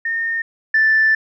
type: tone pair in turn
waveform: sine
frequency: 1828 / 1762.8 Hz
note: A#6 / A6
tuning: -34 / +3 cents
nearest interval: minor second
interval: 63 cents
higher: first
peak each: -18 / -10 dBFS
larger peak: second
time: 0.05-0.42 / 0.74-1.15 s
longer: second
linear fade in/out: 5 ms
effects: tanh soft clip ceiling -7 dBFS